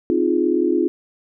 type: chord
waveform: sine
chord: F minor seventh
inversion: second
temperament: equal with one note detuned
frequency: 261.6 / 311.1 / 349.2 / 416.7 Hz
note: C4 / Eb4 / F4 / Ab4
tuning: 0 / 0 / 0 / +6 cents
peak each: -23 / -21 / -18 / -24 dBFS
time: 0.1-0.88 s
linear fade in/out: 0 ms
effects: none